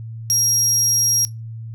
35% pulse tone, 5630 Hz, F8, 13 cents sharp, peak -12 dBFS, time 0.3-1.25 s, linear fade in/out 0 ms, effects noise-tail reverb RT60 0.2 s tail -20 dB re dry + added 113 Hz sine -29 dBFS peak until 1.74 s

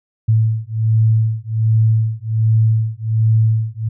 sine beating tone pair, 110.3 / 111.6 Hz, A2 / A2, +5 / +25 cents, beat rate 1.3 Hz, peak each -15 dBFS, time 0.28-3.89 s, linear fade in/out 10 ms, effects none

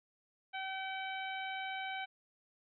harmonic tone, 766 Hz, G5, 40 cents flat, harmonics 1 / 2 / 3 / 4 / 5, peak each -41 / -44 / -44 / -48 / -53 dBFS, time 0.53-2.06 s, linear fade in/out 20 ms, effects none

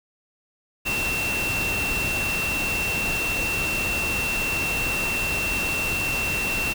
sine tone in noise, 2700 Hz, E7, 41 cents sharp, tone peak -24 dBFS, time 0.85-6.74 s, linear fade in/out 20 ms, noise pink, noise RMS -29 dBFS, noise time 0.85-6.74 s, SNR +2 dB, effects none

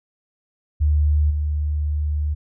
sine tone with level steps, 74.7 Hz, D2, 30 cents sharp, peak -14 / -19 dBFS, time 0.8-2.35 s, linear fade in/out 20 ms, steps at 1.3 s, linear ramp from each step 10 ms, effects none

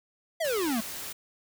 square exponential sweep, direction down, 690 to 210 Hz, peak -27 dBFS, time 0.4-0.81 s, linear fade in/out 10 ms
white noise, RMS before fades -38 dBFS, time 0.44-1.13 s, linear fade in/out 10 ms
effects none

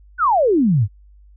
sine exponential sweep, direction down, 1546 to 90.5 Hz, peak -12 dBFS, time 0.18-0.88 s, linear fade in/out 50 ms, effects added 50 Hz sine -44 dBFS peak until 1.36 s

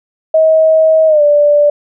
sine tone with pitch glide, 636 to 586.6 Hz, D#5 to D5, +38 to -2 cents, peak -5 dBFS, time 0.34-1.7 s, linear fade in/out 5 ms, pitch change -140 cents, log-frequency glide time 1.07-1.22 s, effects none

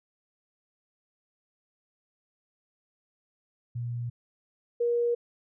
sine tone pair in turn, 119.6 / 475.2 Hz, A#2 / A#4, +45 / +33 cents, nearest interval 2 octaves, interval 2388 cents, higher second, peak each -30 / -23 dBFS, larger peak second, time 3.75-4.1 / 4.8-5.15 s, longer neither, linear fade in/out 10 ms, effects none

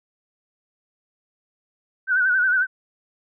sine tone with vibrato, 1500 Hz, F#6, 23 cents sharp, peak -16 dBFS, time 2.07-2.67 s, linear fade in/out 50 ms, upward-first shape sine, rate 11 Hz, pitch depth 71 cents each way, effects none

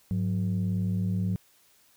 sine tone pair together, 102.84 / 181.7 Hz, G#2 / F#3, -17 / -31 cents, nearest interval minor seventh, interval 986 cents, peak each -26 dBFS, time 0.11-1.36 s, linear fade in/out 0 ms, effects tanh soft clip ceiling -21 dBFS + white hiss -62 dBFS RMS until 1.96 s

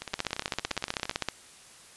two click trains, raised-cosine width 0.2 ms, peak -10 / -18 dBFS, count 19 / 20, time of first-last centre 0.14-1.286 / 0.02-1.112 s, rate 15.7 / 17.4 Hz, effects white hiss -52 dBFS RMS until 1.96 s + resampled to 24000 Hz

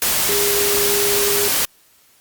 sine tone in noise, 407 Hz, G#4, 35 cents flat, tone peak -20 dBFS, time 0.29-1.48 s, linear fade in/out 0 ms, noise white, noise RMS -18 dBFS, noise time 0.02-1.65 s, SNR -5 dB, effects white hiss -54 dBFS RMS until 2.2 s + Opus 48 kbps

